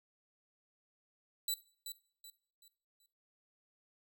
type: tone with echo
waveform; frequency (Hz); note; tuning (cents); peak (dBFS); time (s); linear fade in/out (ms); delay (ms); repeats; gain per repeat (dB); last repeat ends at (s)
15% pulse; 3963; B7; +5; -26; 1.48-1.54; 2; 380; 4; -9; 3.06
effects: noise-tail reverb RT60 0.5 s tail -18 dB re dry